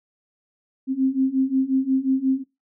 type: beating tone pair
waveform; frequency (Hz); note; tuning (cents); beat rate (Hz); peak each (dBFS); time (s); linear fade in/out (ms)
sine; 261.6 / 267.2; C4 / C4; 0 / +36; 5.6; -22 / -20; 0.87-2.44; 50
effects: noise-tail reverb RT60 0.2 s tail -17 dB re dry